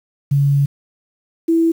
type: tone pair in turn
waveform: sine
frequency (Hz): 140.9 / 329.9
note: C#3 / E4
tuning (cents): +29 / +1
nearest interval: octave + minor third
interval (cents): 1472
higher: second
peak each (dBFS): -11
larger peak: neither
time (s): 0.31-0.66 / 1.48-1.72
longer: first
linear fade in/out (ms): 10
effects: 7-bit